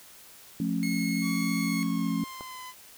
sine chord, F augmented, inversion none, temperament just, 174.61 / 218.3 / 272.8 Hz, F3 / A3 / C#4, 0 / -13 / -28 cents, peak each -30 dBFS, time 0.6-2.24 s, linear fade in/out 2 ms
sawtooth tone, 2170 Hz, C#7, 37 cents flat, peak -30 dBFS, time 0.83-1.83 s, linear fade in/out 0 ms
sawtooth tone with pitch glide, 1131 to 1013.4 Hz, C#6 to B5, +34 to +44 cents, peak -36 dBFS, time 1.21-2.74 s, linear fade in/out 50 ms, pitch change -190 cents, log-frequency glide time 1.62-2.62 s
click, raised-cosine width 1 ms, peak -26 dBFS, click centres 2.409 s
effects white hiss -51 dBFS RMS until 2.97 s

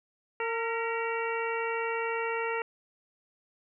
harmonic tone with a mistuned harmonic, 457.2 Hz, A#4, 34 cents flat, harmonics 1 / 2 / 3 / 4 / 5 / 6, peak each -32 / -35 / -37 / -38 / -39 / -40 dBFS, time 0.4-2.62 s, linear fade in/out 2 ms, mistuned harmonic 4, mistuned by +62 cents, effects none

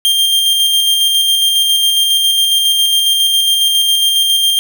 45% pulse tone with tremolo, 3189 Hz, G7, 29 cents sharp, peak -8 dBFS, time 0.05-4.59 s, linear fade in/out 0 ms, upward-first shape square, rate 7.3 Hz, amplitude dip 25%, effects none

